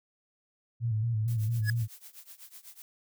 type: tone with vibrato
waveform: sine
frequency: 112.5 Hz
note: A2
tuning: 39 cents sharp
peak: -26 dBFS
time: 0.8-1.88 s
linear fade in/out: 50 ms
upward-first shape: square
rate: 4.4 Hz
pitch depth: 66 cents each way
type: noise with tremolo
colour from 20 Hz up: blue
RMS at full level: -46 dBFS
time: 1.28-2.82 s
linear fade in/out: 0 ms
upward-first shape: triangle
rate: 8 Hz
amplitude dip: 95%
type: tone with exponential growth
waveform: square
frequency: 1683 Hz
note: G#6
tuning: 23 cents sharp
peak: -26 dBFS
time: 1.62-1.7 s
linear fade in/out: 2 ms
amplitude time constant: 17 ms
effects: none